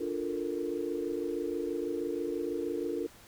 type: chord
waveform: sine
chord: Bb major seventh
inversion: first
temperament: equal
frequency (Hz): 293.7 / 349.2 / 440 / 466.2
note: D4 / F4 / A4 / Bb4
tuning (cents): 0 / 0 / 0 / 0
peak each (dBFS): -37 / -35 / -38 / -37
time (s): 0-3.07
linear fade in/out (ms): 10
effects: pink hiss -55 dBFS RMS until 3.27 s